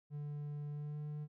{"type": "tone with pitch glide", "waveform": "triangle", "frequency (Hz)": [146.83, 149.31], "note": ["D3", "D3"], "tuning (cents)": [0, 29], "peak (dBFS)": -38, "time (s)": [0.1, 1.28], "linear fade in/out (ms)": 50, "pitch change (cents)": 29, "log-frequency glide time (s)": [0.71, 1], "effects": []}